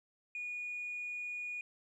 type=tone; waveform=sine; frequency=2451 Hz; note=D#7; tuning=27 cents flat; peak=-37 dBFS; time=0.35-1.61 s; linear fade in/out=2 ms; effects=tanh soft clip ceiling -34 dBFS + 13-bit